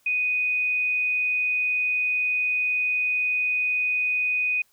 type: tone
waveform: sine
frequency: 2489 Hz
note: D#7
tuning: in tune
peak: -21 dBFS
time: 0.06-4.62 s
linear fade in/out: 5 ms
effects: white hiss -64 dBFS RMS until 4.72 s